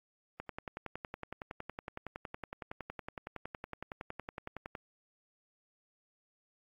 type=click train; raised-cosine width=0.5 ms; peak=-25 dBFS; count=48; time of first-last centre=0.4-4.752 s; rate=10.8 Hz; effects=AAC 32 kbps